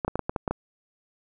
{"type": "clicks", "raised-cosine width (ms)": 1, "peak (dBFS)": -12, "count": 8, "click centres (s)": [0.048, 0.08, 0.156, 0.193, 0.295, 0.362, 0.478, 0.51], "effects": []}